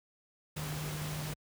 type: tone in noise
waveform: sine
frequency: 151.6 Hz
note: D#3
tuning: 45 cents flat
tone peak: -37 dBFS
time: 0.56-1.34 s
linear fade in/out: 10 ms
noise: pink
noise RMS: -41 dBFS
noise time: 0.56-1.34 s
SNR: +1 dB
effects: high-pass 60 Hz 12 dB/octave